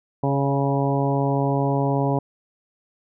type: harmonic tone with a mistuned harmonic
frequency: 138.59 Hz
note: C#3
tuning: in tune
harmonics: 1 / 2 / 3 / 4 / 5 / 6 / 7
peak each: -22 / -25 / -27 / -28 / -29 / -30 / -30 dBFS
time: 0.23-2.19 s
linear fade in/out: 5 ms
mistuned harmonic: 4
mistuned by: +16 cents
effects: none